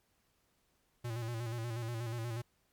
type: tone with vibrato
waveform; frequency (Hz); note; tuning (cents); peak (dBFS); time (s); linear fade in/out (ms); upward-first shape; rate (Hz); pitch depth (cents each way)
square; 116.54; A#2; 0; -37; 1.04-2.42; 10; square; 8.3; 54
effects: pink hiss -75 dBFS RMS until 2.72 s + MP3 96 kbps